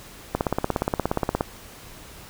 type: click train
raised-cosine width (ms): 1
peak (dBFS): -7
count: 19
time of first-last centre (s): 0.35-1.409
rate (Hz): 17
effects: pink hiss -44 dBFS RMS until 2.29 s